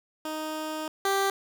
15% pulse tone pair in turn, 311.1 / 392 Hz, D#4 / G4, 0 / 0 cents, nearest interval major third, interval 400 cents, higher second, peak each -25 / -17 dBFS, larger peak second, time 0.25-0.88 / 1.05-1.3 s, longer first, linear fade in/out 2 ms, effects none

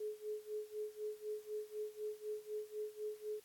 sine tone with tremolo, 425.2 Hz, G#4, 41 cents sharp, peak -38 dBFS, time 0-3.4 s, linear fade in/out 5 ms, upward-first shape sine, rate 4 Hz, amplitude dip 90%, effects white hiss -66 dBFS RMS until 3.44 s + AAC 64 kbps

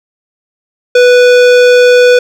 sine tone with hard clipping, 493.4 Hz, B4, 2 cents flat, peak -4 dBFS, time 0.95-2.19 s, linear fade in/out 5 ms, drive 17 dB, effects none

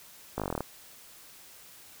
slowing click train, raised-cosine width 1 ms, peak -17 dBFS, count 11, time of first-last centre 0.38-0.606 s, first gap 18 ms, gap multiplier 1.05, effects white hiss -52 dBFS RMS until 2 s

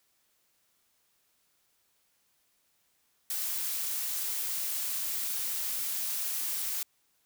blue noise, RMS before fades -33 dBFS, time 3.3-6.83 s, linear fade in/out 2 ms, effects white hiss -72 dBFS RMS until 7.25 s

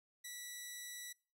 10% pulse tone, 1955 Hz, B6, 18 cents flat, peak -37 dBFS, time 0.24-1.13 s, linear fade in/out 10 ms, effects noise-tail reverb RT60 0.4 s tail -25 dB re dry

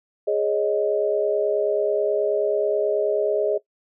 sine chord, Ab suspended fourth, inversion none, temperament just, 415.3 / 553.7 / 623 Hz, Ab4 / Db5 / Eb5, 0 / -2 / +2 cents, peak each -22 / -25 / -23 dBFS, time 0.27-3.58 s, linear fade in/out 10 ms, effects noise-tail reverb RT60 0.1 s tail -18 dB re dry

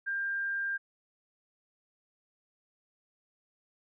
sine tone, 1595 Hz, G6, 30 cents sharp, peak -30 dBFS, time 0.06-0.78 s, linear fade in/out 20 ms, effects none

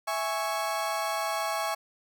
35% pulse chord, C# minor, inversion first, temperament equal, 659.3 / 830.6 / 1108.7 Hz, E5 / G#5 / C#6, 0 / 0 / 0 cents, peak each -31 dBFS, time 0.07-1.75 s, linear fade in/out 10 ms, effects none

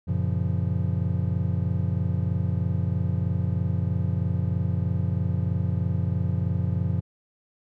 triangle chord, Gb major seventh, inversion none, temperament just, 92.5 / 115.62 / 138.75 / 173.43 Hz, Gb2 / Bb2 / Db3 / F3, 0 / -14 / +2 / -12 cents, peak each -24 / -27 / -28 / -27 dBFS, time 0.07-7.01 s, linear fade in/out 20 ms, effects none

